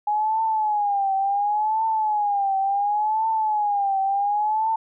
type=tone with vibrato; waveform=sine; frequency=830.6 Hz; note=G#5; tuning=in tune; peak=-19 dBFS; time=0.07-4.76 s; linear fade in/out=5 ms; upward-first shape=triangle; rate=0.7 Hz; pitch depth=130 cents each way; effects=none